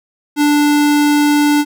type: tone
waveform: square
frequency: 293.7 Hz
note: D4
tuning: in tune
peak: -10 dBFS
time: 0.36-1.65 s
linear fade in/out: 50 ms
effects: none